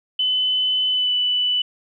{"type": "tone with pitch glide", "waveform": "sine", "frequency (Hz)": [3020, 2980], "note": ["F#7", "F#7"], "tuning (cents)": [35, 12], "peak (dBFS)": -17, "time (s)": [0.19, 1.62], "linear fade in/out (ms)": 5, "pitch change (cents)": -23, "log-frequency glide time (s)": [0.89, 1.13], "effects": []}